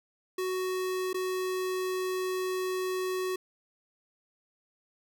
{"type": "tone with dropouts", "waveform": "square", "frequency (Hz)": 371.2, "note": "F#4", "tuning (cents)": 6, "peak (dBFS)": -30, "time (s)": [0.38, 3.36], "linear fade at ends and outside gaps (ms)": 5, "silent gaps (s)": [1.131, 1.143], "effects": []}